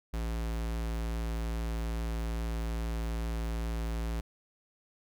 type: tone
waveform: square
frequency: 56.4 Hz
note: A1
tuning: 44 cents sharp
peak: -32 dBFS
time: 0.13-4.21 s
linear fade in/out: 10 ms
effects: none